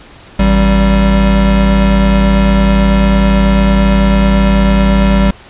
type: tone pair together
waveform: square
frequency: 53.76 / 194.1 Hz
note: A1 / G3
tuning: -39 / -17 cents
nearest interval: octave + minor seventh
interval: 2222 cents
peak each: -10 dBFS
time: 0.39-5.31 s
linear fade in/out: 5 ms
effects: pink hiss -37 dBFS RMS until 5.49 s + resampled to 8000 Hz